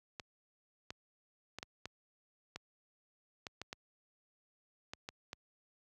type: clicks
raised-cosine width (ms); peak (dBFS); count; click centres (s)
0.2; -25; 12; 0.198 / 0.905 / 1.586 / 1.629 / 1.856 / 2.56 / 3.468 / 3.616 / 3.729 / 4.935 / 5.089 / 5.331
effects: high-pass 60 Hz 12 dB/octave